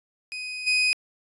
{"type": "tone with level steps", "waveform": "30% pulse", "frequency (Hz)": 2500, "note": "D#7", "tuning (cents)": 8, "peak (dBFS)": [-29, -17], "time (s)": [0.32, 0.93], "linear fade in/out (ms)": 0, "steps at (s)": 0.66, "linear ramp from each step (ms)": 20, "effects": ["resampled to 24000 Hz"]}